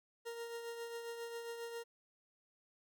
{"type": "tone with tremolo", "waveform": "40% pulse", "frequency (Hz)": 466.2, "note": "A#4", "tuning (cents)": 0, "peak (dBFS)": -40, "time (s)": [0.25, 1.84], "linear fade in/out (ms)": 20, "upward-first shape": "triangle", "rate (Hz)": 7.4, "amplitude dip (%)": 50, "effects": []}